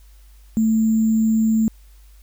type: tone with sample-and-hold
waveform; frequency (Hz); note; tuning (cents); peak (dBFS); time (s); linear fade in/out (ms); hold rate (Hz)
sine; 221.2; A3; +9; -14; 0.57-1.68; 0; 7350
effects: added 50 Hz sine -44 dBFS peak until 2.22 s + white hiss -58 dBFS RMS until 2.22 s